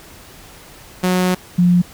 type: tone pair in turn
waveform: sawtooth / sine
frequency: 182.7 / 176.99 Hz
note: F#3 / F3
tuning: -22 / +23 cents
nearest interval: minor second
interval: 55 cents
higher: first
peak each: -10 / -9 dBFS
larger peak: second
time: 1.03-1.35 / 1.58-1.82 s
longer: first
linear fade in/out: 10 ms
effects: pink hiss -41 dBFS RMS until 1.93 s